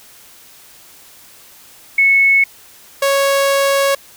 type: tone pair in turn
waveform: sine / sawtooth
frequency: 2201 / 553.3 Hz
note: C#7 / C#5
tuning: -13 / -3 cents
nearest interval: 2 octaves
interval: 2390 cents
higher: first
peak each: -8 dBFS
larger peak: neither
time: 1.98-2.44 / 3.02-3.95 s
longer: second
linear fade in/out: 5 ms
effects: white hiss -43 dBFS RMS until 4.16 s